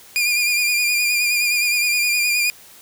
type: tone with vibrato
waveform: sawtooth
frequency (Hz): 2420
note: D#7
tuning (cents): -49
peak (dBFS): -13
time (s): 0.16-2.5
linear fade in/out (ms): 0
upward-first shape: sine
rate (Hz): 9.6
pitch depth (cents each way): 36
effects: white hiss -45 dBFS RMS until 2.81 s